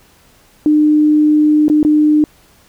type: tone with dropouts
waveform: sine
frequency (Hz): 302.3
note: D#4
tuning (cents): -50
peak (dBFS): -7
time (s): 0.66-2.24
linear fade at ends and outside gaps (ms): 1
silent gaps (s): 1.682-1.699 / 1.83-1.849
effects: pink hiss -49 dBFS RMS until 2.68 s